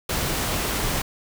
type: noise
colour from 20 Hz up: pink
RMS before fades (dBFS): -25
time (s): 0.09-1.02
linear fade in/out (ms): 5
effects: none